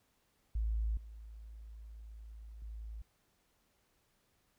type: tone with level steps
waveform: sine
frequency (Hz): 54.7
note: A1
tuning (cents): -9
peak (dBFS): -31 / -47 / -42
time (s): 0.55-3.02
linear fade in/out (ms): 5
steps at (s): 0.97 / 2.62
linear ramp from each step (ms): 2
effects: pink hiss -75 dBFS RMS until 4.58 s